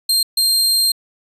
sawtooth tone bursts at uneven times, 4186 Hz, C8, in tune, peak -10 dBFS, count 2, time 0.09-0.23 / 0.37-0.92 s, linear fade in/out 5 ms, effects resampled to 32000 Hz

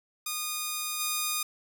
5% pulse tone with level steps, 1228 Hz, D#6, 23 cents flat, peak -19 / -16 dBFS, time 0.26-1.43 s, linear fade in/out 5 ms, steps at 0.99 s, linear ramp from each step 20 ms, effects none

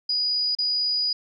sine tone with dropouts, 4919 Hz, D#8, 21 cents flat, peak -21 dBFS, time 0.09-1.13 s, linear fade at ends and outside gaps 5 ms, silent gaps 0.551-0.586 s, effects none

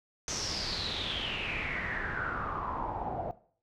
pink noise with low-pass filter sweep, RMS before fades -35 dBFS, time 0.28-3.31 s, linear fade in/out 0 ms, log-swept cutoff 6200 to 670 Hz, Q 7.7, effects noise-tail reverb RT60 0.5 s tail -17 dB re dry

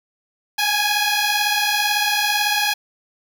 10% pulse beating tone pair, 822 / 840 Hz, G#5 / G#5, -18 / +19 cents, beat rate 18 Hz, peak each -12 dBFS, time 0.58-2.74 s, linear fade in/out 10 ms, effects 8-bit

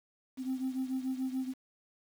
sine beating tone pair, 259 / 265.9 Hz, C4 / C4, -17 / +28 cents, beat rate 6.9 Hz, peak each -32 / -36 dBFS, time 0.37-1.54 s, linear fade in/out 50 ms, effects tanh soft clip ceiling -28 dBFS + 9-bit

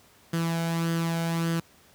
sawtooth tone with flanger, 166.3 Hz, E3, 16 cents sharp, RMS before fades -27 dBFS, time 0.33-1.6 s, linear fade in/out 5 ms, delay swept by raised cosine 0.62 to 1.35 ms, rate 1.7 Hz, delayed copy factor +0.5, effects pink hiss -57 dBFS RMS until 1.94 s + high-pass 80 Hz 12 dB/octave

